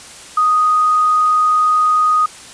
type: tone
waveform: sine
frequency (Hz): 1244.5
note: D#6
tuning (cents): 0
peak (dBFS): -10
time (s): 0.37-2.26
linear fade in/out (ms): 5
effects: white hiss -36 dBFS RMS until 2.53 s + resampled to 22050 Hz